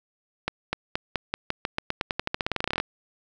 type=accelerating click train; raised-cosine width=0.3 ms; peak=-9 dBFS; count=26; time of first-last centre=0.48-2.801 s; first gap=250 ms; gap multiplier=0.9; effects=none